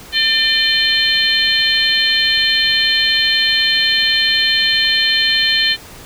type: harmonic tone with a mistuned harmonic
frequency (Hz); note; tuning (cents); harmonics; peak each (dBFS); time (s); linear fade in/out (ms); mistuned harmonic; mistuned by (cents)
598; D5; +31; 3 / 4 / 5 / 6 / 7; -18 / -22 / -16 / -21 / -17; 0.12-5.77; 50; 5; +46
effects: pink hiss -37 dBFS RMS until 6.05 s